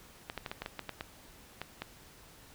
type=clicks; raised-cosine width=0.3 ms; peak=-21 dBFS; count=11; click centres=0.299 / 0.377 / 0.462 / 0.515 / 0.62 / 0.661 / 0.793 / 0.893 / 1.009 / 1.616 / 1.82 s; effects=pink hiss -56 dBFS RMS until 2.54 s